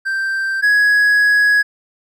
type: tone pair in turn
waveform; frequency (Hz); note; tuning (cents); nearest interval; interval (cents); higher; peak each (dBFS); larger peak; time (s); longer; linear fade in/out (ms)
triangle; 1568 / 1670; G6 / G#6; 0 / +9; minor second; 109; second; -15 / -8; second; 0.05-0.62 / 0.62-1.63; second; 20
effects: none